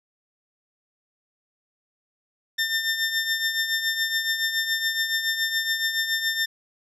20% pulse tone with tremolo, 1800 Hz, A6, 39 cents sharp, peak -15 dBFS, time 2.58-6.46 s, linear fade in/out 10 ms, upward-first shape triangle, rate 7.1 Hz, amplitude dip 65%, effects low-pass 11000 Hz 12 dB/octave

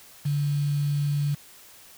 sine tone with quantisation, 144.6 Hz, D3, 27 cents flat, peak -22 dBFS, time 0.25-1.35 s, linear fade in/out 10 ms, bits 7, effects white hiss -50 dBFS RMS until 1.97 s

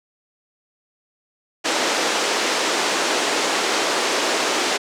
pink band-pass noise, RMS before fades -21 dBFS, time 1.64-4.78 s, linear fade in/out 20 ms, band 310 to 7500 Hz, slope 24 dB/octave, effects none

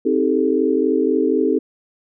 sine chord, A half-diminished seventh, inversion first, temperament just, 264 / 316.8 / 396 / 440 Hz, C4 / Eb4 / G4 / A4, +16 / +31 / +18 / 0 cents, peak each -20 dBFS, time 0.05-1.59 s, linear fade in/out 10 ms, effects none

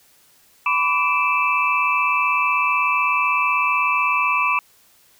sine tone cluster, 997 / 1153 / 2358 / 2630 Hz, B5 / D6 / D7 / E7, +16 / -32 / +6 / -5 cents, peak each -22 / -21 / -24 / -21 dBFS, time 0.66-4.59 s, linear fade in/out 2 ms, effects white hiss -55 dBFS RMS until 5.19 s

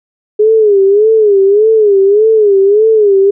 sine tone with vibrato, 415.3 Hz, G#4, in tune, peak -4 dBFS, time 0.39-3.31 s, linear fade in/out 10 ms, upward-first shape sine, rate 1.7 Hz, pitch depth 120 cents each way, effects none

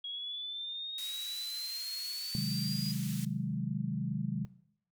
sine exponential sweep, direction up, 3300 to 4907 Hz, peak -37 dBFS, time 0.04-2.92 s, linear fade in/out 5 ms
white band-pass noise, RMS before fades -46 dBFS, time 0.98-3.25 s, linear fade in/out 2 ms, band 2200 to 15000 Hz, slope 12 dB/octave
sine chord, Ab dominant seventh, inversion first, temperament equal, 130.81 / 155.56 / 185 / 207.7 Hz, C3 / Eb3 / Gb3 / Ab3, 0 / 0 / 0 / 0 cents, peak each -37 dBFS, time 2.35-4.45 s, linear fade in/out 0 ms
effects noise-tail reverb RT60 0.7 s tail -18 dB re dry

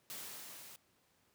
white noise with level ramp, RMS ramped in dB -45 to -54 dBFS, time 0.1-0.76 s, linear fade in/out 0 ms, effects pink hiss -73 dBFS RMS until 1.34 s + high-pass 100 Hz 12 dB/octave

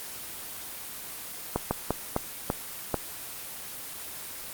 slowing click train, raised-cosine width 1 ms, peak -10 dBFS, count 6, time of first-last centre 1.56-2.943 s, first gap 150 ms, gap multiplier 1.31, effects white hiss -39 dBFS RMS until 4.53 s + Opus 24 kbps

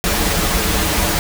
pink noise with comb filter, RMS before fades -17 dBFS, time 0.04-1.19 s, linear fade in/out 0 ms, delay 7.8 ms, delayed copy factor -0.9, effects none

